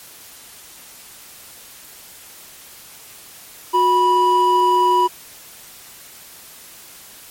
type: tone pair together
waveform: triangle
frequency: 363.7 / 980.3 Hz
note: F#4 / B5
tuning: -30 / -13 cents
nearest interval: octave + perfect fourth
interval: 1717 cents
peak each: -17 / -11 dBFS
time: 3.73-5.08 s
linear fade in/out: 20 ms
effects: white hiss -41 dBFS RMS until 7.3 s + MP3 64 kbps